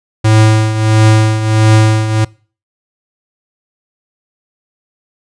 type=tone with tremolo; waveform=square; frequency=109.2 Hz; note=A2; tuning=13 cents flat; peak=-4 dBFS; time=0.24-2.25 s; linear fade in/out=10 ms; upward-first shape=triangle; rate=1.5 Hz; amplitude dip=70%; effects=noise-tail reverb RT60 0.4 s tail -24 dB re dry + resampled to 22050 Hz